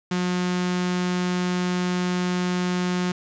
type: tone with notch filter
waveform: sawtooth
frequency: 180 Hz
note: F#3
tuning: 47 cents flat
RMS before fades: -24 dBFS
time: 0.11-3.12 s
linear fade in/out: 5 ms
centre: 590 Hz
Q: 1.9
effects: resampled to 16000 Hz + 8-bit